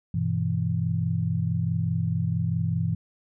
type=chord; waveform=sine; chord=E minor; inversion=first; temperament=just; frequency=98.89 / 123.61 / 164.81 Hz; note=G2 / B2 / E3; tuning=+16 / +2 / 0 cents; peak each=-28 / -28 / -26 dBFS; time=0.14-2.95 s; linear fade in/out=5 ms; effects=none